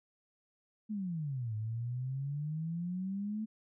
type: exponential two-way sweep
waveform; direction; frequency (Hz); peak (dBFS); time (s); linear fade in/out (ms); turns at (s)
sine; down then up; 220.9 to 106.5 to 220.9; -34; 0.89-3.46; 20; 1.55
effects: none